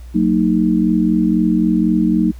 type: chord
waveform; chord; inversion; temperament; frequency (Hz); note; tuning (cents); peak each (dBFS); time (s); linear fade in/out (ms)
sine; D# minor; first; equal with one note detuned; 185 / 228.9 / 311.1; F#3 / A#3 / D#4; 0 / -31 / 0; -16; 0.14-2.32; 20
effects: added 60 Hz sine -31 dBFS peak until 2.39 s + pink hiss -50 dBFS RMS until 2.39 s